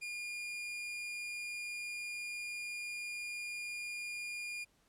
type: tone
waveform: 40% pulse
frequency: 2422 Hz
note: D#7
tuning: 47 cents flat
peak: -39 dBFS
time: 0.01-4.65 s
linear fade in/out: 20 ms
effects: pink hiss -72 dBFS RMS until 4.88 s + low-pass 12000 Hz 12 dB/octave